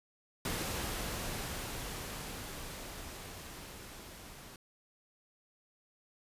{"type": "noise with level ramp", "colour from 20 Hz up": "pink", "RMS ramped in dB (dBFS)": [-36, -51], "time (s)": [0.45, 4.56], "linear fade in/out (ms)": 2, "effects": ["resampled to 32000 Hz"]}